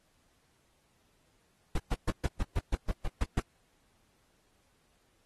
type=noise bursts; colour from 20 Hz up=brown; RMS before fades=-27 dBFS; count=11; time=1.75-3.402 s; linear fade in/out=5 ms; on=32 ms; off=130 ms; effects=pink hiss -71 dBFS RMS until 5.25 s + AAC 32 kbps